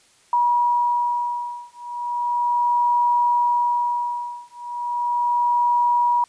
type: beating tone pair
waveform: sine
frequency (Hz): 963 / 963.36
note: B5 / B5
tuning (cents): -44 / -43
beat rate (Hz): 0.36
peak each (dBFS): -21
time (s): 0.33-6.24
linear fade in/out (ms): 2
effects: white hiss -56 dBFS RMS until 6.28 s + resampled to 22050 Hz